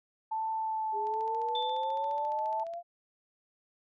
sine tone with vibrato, 880 Hz, A5, in tune, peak -30 dBFS, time 0.31-2.64 s, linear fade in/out 10 ms, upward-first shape triangle, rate 1.3 Hz, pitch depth 13 cents each way
sine exponential sweep, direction up, 404.7 to 698.5 Hz, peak -36 dBFS, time 0.92-2.83 s, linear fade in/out 50 ms
click train, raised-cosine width 0.2 ms, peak -37 dBFS, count 25, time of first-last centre 1.07-2.737 s, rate 14.4 Hz
sine tone with exponential decay, 3537 Hz, A7, 8 cents sharp, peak -32 dBFS, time 1.55-2.29 s, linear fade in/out 2 ms, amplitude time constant 160 ms
effects none

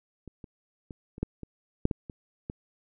clicks, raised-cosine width 3 ms, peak -30 / -30 / -27 / -30 / -14 / -26 / -9 / -16 / -26 / -21 dBFS, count 10, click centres 0.277 / 0.442 / 0.908 / 1.181 / 1.23 / 1.433 / 1.854 / 1.912 / 2.098 / 2.499 s, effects none

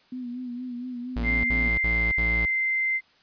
sine tone with vibrato, 247.3 Hz, B3, 3 cents sharp, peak -31 dBFS, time 0.12-1.69 s, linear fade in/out 5 ms, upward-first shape sine, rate 4.3 Hz, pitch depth 52 cents each way
45% pulse tone bursts, 56.9 Hz, A#1, 41 cents flat, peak -26 dBFS, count 4, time 1.16-2.457 s, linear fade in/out 5 ms, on 280 ms, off 59 ms
sine tone with pitch glide, 2093 to 2080 Hz, C7 to C7, 0 to -11 cents, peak -22 dBFS, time 1.23-3.01 s, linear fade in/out 50 ms, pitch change -11 cents, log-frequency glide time 1.57-2.53 s
effects white hiss -60 dBFS RMS until 3.22 s + resampled to 11025 Hz

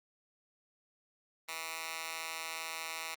10% pulse tone with high-pass filter, 162.4 Hz, E3, 26 cents flat, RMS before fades -41 dBFS, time 1.48-3.15 s, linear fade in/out 10 ms, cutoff 1600 Hz, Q 0.98, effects Opus 32 kbps

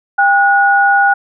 sine tone pair together, 797.9 / 1455 Hz, G5 / F#6, +30 / -29 cents, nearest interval minor seventh, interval 1041 cents, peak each -10 dBFS, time 0.18-1.14 s, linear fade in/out 10 ms, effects none

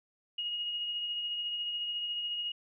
sine tone with tremolo, 2877 Hz, F#7, 49 cents flat, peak -31 dBFS, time 0.38-2.52 s, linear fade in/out 5 ms, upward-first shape triangle, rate 14 Hz, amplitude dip 35%, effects none

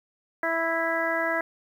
harmonic tone, 329.6 Hz, E4, in tune, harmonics 1 / 2 / 3 / 4 / 5 / 6, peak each -34 / -28 / -33 / -33 / -29 / -31 dBFS, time 0.43-1.41 s, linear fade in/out 2 ms, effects 9-bit

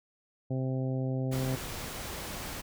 harmonic tone, 130.81 Hz, C3, in tune, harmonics 1 / 2 / 3 / 4 / 5 / 6, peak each -30 / -35 / -41 / -40 / -45 / -50 dBFS, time 0.5-1.56 s, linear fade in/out 10 ms
pink noise, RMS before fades -39 dBFS, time 1.31-2.62 s, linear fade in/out 20 ms
effects none

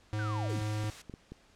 square tone, 106.5 Hz, G#2, 44 cents sharp, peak -32 dBFS, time 0.13-0.9 s, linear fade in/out 0 ms
sine linear sweep, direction down, 1568 to 47 Hz, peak -38 dBFS, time 0.19-0.62 s, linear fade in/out 0 ms
white noise, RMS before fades -47 dBFS, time 0.49-1.02 s, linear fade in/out 5 ms
clicks, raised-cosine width 3 ms, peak -30 dBFS, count 4, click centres 0.84 / 1.097 / 1.139 / 1.32 s
effects pink hiss -63 dBFS RMS until 1.55 s + low-pass 7000 Hz 12 dB/octave

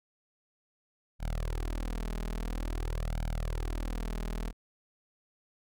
sawtooth tone with flanger, 40 Hz, D#1, 49 cents sharp, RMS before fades -34 dBFS, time 1.19-4.53 s, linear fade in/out 50 ms, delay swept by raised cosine 1.3 to 4.8 ms, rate 0.49 Hz, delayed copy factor +0.95, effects none

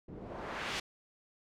white noise with low-pass filter sweep, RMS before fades -41 dBFS, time 0.08-0.8 s, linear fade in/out 5 ms, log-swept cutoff 250 to 4100 Hz, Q 0.96, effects none

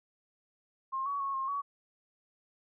sine tone with pitch steps, 1065 / 1127 / 1100 / 1069 / 1128 Hz, C6 / C#6 / C#6 / C6 / C#6, +30 / +28 / -14 / +37 / +30 cents, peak -31 dBFS, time 0.92-1.62 s, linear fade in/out 20 ms, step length 140 ms, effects none

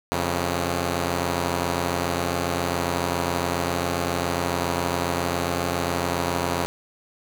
5% pulse tone pair together, 87.31 / 137.29 Hz, F2 / C#3, 0 / -16 cents, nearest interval minor sixth, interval 784 cents, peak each -13 / -17 dBFS, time 0.12-6.66 s, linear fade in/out 0 ms, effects none

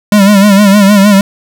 square tone with vibrato, 201.5 Hz, G3, 48 cents sharp, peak -3 dBFS, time 0.12-1.21 s, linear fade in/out 2 ms, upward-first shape sine, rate 6.5 Hz, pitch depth 77 cents each way, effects none

